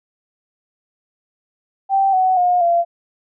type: tone with pitch steps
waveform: sine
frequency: 780 / 747.4 / 716.1 / 686.1 Hz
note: G5 / F#5 / F5 / F5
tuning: -9 / +17 / +43 / -31 cents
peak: -12 dBFS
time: 1.89-2.85 s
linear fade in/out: 50 ms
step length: 240 ms
effects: none